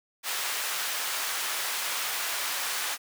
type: high-pass noise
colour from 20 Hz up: pink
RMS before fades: -31 dBFS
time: 0.23-2.98 s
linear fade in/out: 50 ms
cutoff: 1100 Hz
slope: 12 dB/octave
effects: none